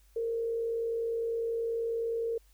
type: tone with frequency modulation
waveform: sine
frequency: 459.6 Hz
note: A#4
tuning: 25 cents flat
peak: -29 dBFS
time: 0.16-2.38 s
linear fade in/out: 5 ms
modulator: 50 Hz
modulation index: 0.34
effects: added 50 Hz sine -59 dBFS peak until 2.53 s + white hiss -68 dBFS RMS until 2.53 s